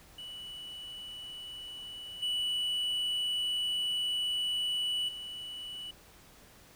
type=tone with level steps; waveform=triangle; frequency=2956 Hz; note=F#7; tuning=2 cents flat; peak=-40 / -28 / -38 dBFS; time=0.18-5.91 s; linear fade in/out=5 ms; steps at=2.22 / 5.08 s; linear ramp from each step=10 ms; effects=pink hiss -57 dBFS RMS until 6.75 s